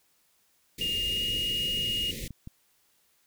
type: band-stop noise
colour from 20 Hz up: pink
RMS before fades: -38 dBFS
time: 0.78-2.28 s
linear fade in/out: 5 ms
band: 540 to 1900 Hz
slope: 96 dB/octave
type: tone with pitch glide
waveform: sine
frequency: 2832 to 2860 Hz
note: F7 to F7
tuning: +23 to +41 cents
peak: -27 dBFS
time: 0.81-2.11 s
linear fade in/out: 2 ms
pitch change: +18 cents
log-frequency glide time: 1.04-1.23 s
type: clicks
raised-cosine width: 5 ms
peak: -28 dBFS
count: 5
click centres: 1.792 / 1.9 / 2.24 / 2.307 / 2.474 s
effects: white hiss -68 dBFS RMS until 3.26 s